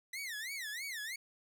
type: tone with vibrato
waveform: sawtooth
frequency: 1950 Hz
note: B6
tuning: 23 cents flat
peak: -36 dBFS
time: 0.13-1.16 s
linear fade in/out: 5 ms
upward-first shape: sine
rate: 3.1 Hz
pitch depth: 260 cents each way
effects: none